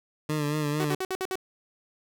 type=tone with vibrato; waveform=20% pulse; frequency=149.7 Hz; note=D3; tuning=33 cents sharp; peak=-21 dBFS; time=0.29-0.95 s; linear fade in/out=5 ms; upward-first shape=sine; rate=4.4 Hz; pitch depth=46 cents each way
type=tone bursts; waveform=sawtooth; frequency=375.7 Hz; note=F#4; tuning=26 cents sharp; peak=-24 dBFS; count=6; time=0.8-1.355 s; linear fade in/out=0 ms; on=45 ms; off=57 ms
effects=none